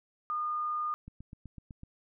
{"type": "tone", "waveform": "sine", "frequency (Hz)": 1219, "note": "D#6", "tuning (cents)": -36, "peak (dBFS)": -30, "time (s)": [0.3, 0.94], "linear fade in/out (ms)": 0}
{"type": "click train", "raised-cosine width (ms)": 5, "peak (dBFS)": -33, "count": 7, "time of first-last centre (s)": [1.08, 1.834], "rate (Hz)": 7.96}
{"effects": []}